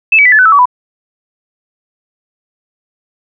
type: tone with pitch steps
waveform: sine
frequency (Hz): 2620 / 2281 / 1985.6 / 1728.6 / 1504.8 / 1310 / 1140.4 / 992.8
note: E7 / C#7 / B6 / A6 / F#6 / E6 / C#6 / B5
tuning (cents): -11 / +49 / +9 / -31 / +29 / -11 / +49 / +9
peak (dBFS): -3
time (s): 0.12-0.656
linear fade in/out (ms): 5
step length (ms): 67
effects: none